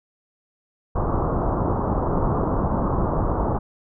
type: low-pass noise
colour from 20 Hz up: pink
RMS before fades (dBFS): -22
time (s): 0.95-3.59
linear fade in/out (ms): 10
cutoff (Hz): 1200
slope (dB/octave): 48
effects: none